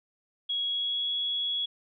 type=tone with pitch glide; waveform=sine; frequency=3322 to 3353 Hz; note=G#7 to G#7; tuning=0 to +16 cents; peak=-27 dBFS; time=0.49-1.66 s; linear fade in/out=10 ms; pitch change=+16 cents; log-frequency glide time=0.63-1.12 s; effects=none